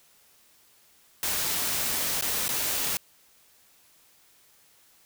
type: noise with dropouts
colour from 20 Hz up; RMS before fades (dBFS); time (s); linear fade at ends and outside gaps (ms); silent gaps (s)
white; -28; 1.23-2.97; 1; 2.211-2.223 / 2.481-2.49
effects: white hiss -60 dBFS RMS until 5.05 s